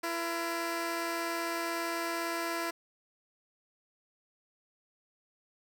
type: tone pair together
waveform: 10% pulse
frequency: 336.2 / 475.5 Hz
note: E4 / A#4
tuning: +34 / +34 cents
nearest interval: tritone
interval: 600 cents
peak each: -24 / -35 dBFS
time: 0.03-2.71 s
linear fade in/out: 10 ms
effects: none